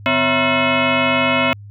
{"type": "tone with frequency modulation", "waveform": "sine", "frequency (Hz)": 954, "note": "A#5", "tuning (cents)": 40, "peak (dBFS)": -13, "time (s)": [0.06, 1.53], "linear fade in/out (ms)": 0, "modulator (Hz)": 403, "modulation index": 4.8, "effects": ["added 102 Hz sine -34 dBFS peak until 1.7 s"]}